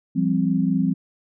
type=chord; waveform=sine; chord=F suspended second; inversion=none; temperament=equal with one note detuned; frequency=171.52 / 196 / 261.6 Hz; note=F3 / G3 / C4; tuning=-31 / 0 / 0 cents; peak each=-22 dBFS; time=0.15-0.94 s; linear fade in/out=20 ms; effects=none